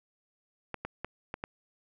clicks, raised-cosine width 0.5 ms, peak -20 dBFS, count 5, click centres 0.743 / 0.85 / 1.046 / 1.341 / 1.439 s, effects none

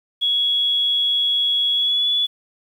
sine tone with pitch glide, 3348 to 3424 Hz, G#7 to A7, +13 to -48 cents, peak -16 dBFS, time 0.21-2.27 s, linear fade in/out 20 ms, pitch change +39 cents, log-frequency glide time 1.73-2.08 s, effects 8-bit

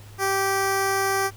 10% pulse tone with notch filter, 389.6 Hz, G4, 11 cents flat, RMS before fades -23 dBFS, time 0.18-1.31 s, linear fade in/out 50 ms, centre 2800 Hz, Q 1.8, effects added 103 Hz sine -42 dBFS peak until 1.36 s + pink hiss -50 dBFS RMS until 1.36 s

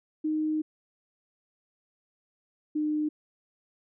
sine tone pair in turn, 309.5 / 303.3 Hz, D#4 / D#4, -9 / -44 cents, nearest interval unison, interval 35 cents, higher first, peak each -25 dBFS, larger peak neither, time 0.24-0.62 / 2.75-3.09 s, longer first, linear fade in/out 10 ms, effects none

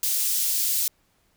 white high-pass noise, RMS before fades -24 dBFS, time 0.03-0.88 s, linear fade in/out 2 ms, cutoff 4700 Hz, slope 12 dB/octave, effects pink hiss -66 dBFS RMS until 1.36 s

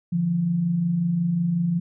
sine tone pair together, 147.1 / 172.61 Hz, D3 / F3, +3 / -20 cents, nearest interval minor third, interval 277 cents, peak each -30 / -20 dBFS, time 0.12-1.8 s, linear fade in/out 10 ms, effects none

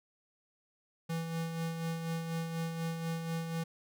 square tone with tremolo, 164.81 Hz, E3, in tune, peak -33 dBFS, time 1.09-3.64 s, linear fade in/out 10 ms, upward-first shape sine, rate 4.1 Hz, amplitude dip 45%, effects none

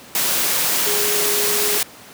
sine tone in noise, 415.3 Hz, G#4, in tune, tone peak -24 dBFS, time 0.86-1.78 s, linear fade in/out 2 ms, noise white, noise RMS -19 dBFS, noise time 0.15-1.83 s, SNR -8 dB, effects pink hiss -41 dBFS RMS until 2.13 s + high-pass 150 Hz 12 dB/octave

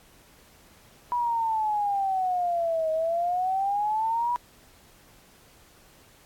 sine exponential two-way sweep, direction down then up, 979 to 630 to 979 Hz, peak -23 dBFS, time 1.12-4.36 s, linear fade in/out 0 ms, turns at 2.91 s, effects pink hiss -56 dBFS RMS until 6.25 s + AAC 64 kbps

